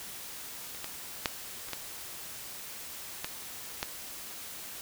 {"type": "clicks", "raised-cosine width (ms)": 0.2, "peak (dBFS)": [-28, -19, -9, -27, -16, -15, -13], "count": 7, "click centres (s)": [0.748, 0.844, 1.258, 1.687, 1.733, 3.245, 3.829], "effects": ["white hiss -43 dBFS RMS until 4.81 s"]}